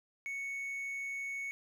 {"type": "tone", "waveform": "triangle", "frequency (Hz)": 2217, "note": "C#7", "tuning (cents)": 0, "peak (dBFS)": -35, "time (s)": [0.26, 1.51], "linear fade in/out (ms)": 0, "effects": []}